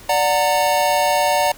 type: chord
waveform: square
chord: D augmented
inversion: none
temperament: just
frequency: 587.3 / 734.2 / 917.7 Hz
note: D5 / F#5 / A#5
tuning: 0 / -14 / -27 cents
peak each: -20 dBFS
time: 0.09-1.52 s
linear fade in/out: 5 ms
effects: pink hiss -42 dBFS RMS until 1.57 s